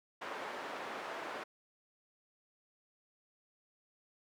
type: band-pass noise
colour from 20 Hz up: white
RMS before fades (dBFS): -43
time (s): 0.21-1.44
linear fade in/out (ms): 10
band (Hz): 360 to 1300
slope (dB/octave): 12
effects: none